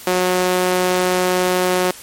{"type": "tone with high-pass filter", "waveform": "sawtooth", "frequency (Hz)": 182.2, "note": "F#3", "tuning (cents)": -26, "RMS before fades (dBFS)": -17, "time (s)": [0.07, 1.91], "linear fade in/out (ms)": 0, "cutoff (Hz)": 380, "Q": 1.2, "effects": ["white hiss -37 dBFS RMS until 2.02 s", "MP3 64 kbps"]}